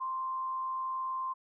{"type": "tone with frequency modulation", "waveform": "sine", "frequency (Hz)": 1046.5, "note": "C6", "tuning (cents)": 0, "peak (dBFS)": -32, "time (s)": [0, 1.34], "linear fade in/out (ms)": 20, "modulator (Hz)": 91, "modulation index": 0.25, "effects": []}